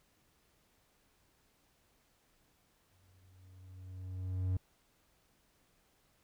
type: tone with exponential growth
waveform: triangle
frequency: 92.6 Hz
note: F#2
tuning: 2 cents sharp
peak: -27 dBFS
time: 2.91-4.57 s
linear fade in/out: 5 ms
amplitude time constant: 360 ms
effects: pink hiss -72 dBFS RMS until 6.23 s